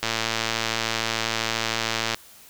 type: click train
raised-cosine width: 0.2 ms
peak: -6 dBFS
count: 240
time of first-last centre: 0.03-2.145 s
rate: 113 Hz
effects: white hiss -49 dBFS RMS until 2.49 s